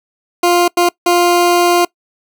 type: tone bursts at uneven times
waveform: 20% pulse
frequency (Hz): 350.3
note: F4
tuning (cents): +5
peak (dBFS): -4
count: 3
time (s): 0.43-0.68 / 0.77-0.89 / 1.06-1.85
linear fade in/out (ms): 5
effects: noise-tail reverb RT60 0.1 s tail -23 dB re dry